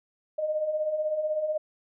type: beating tone pair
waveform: sine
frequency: 601 / 617 Hz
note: D5 / D#5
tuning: +40 / -15 cents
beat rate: 16 Hz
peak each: -34 / -26 dBFS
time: 0.38-1.58 s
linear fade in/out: 10 ms
effects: none